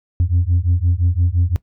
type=beating tone pair; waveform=sine; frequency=84.9 / 90.7 Hz; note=F2 / F#2; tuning=-48 / -34 cents; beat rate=5.8 Hz; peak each=-15 dBFS; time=0.2-1.56 s; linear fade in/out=0 ms; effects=noise-tail reverb RT60 0.1 s tail -19 dB re dry + tanh soft clip ceiling -9 dBFS